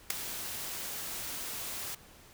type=noise with ADSR envelope; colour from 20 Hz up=white; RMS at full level=-25 dBFS; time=0.1-1.95 s; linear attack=4 ms; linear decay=6 ms; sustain=-14 dB; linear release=6 ms; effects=pink hiss -56 dBFS RMS until 2.33 s